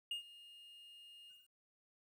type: tone with ADSR envelope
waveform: triangle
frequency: 2840 Hz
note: F7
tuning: 28 cents sharp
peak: -35 dBFS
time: 0.11-1.49 s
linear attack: 3 ms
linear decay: 110 ms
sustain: -19 dB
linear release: 200 ms
effects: 12-bit